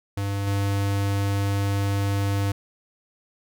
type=tone with level steps; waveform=square; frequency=99.7 Hz; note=G2; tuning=30 cents sharp; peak=-25 / -22 dBFS; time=0.17-2.52 s; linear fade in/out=5 ms; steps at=0.47 s; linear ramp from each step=2 ms; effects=none